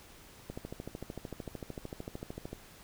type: click train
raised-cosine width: 2 ms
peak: -26 dBFS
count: 28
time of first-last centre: 0.5-2.53 s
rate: 13.3 Hz
effects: pink hiss -55 dBFS RMS until 2.83 s